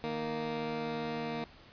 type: tone pair together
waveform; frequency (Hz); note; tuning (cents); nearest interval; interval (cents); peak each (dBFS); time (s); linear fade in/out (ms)
15% pulse; 155.56 / 233.2; D#3 / A#3; 0 / +1; perfect fifth; 701; -34 / -29; 0.04-1.44; 0
effects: pink hiss -56 dBFS RMS until 1.72 s + resampled to 11025 Hz